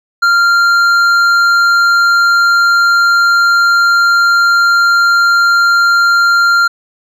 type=tone with hard clipping; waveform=triangle; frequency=1390 Hz; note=F6; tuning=9 cents flat; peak=-8 dBFS; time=0.22-6.68 s; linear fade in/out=10 ms; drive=11 dB; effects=none